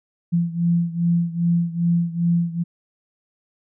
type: beating tone pair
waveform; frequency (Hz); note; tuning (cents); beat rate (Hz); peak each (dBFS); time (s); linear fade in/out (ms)
sine; 170 / 172.5; F3 / F3; -46 / -21; 2.5; -19 / -22; 0.32-2.64; 20
effects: none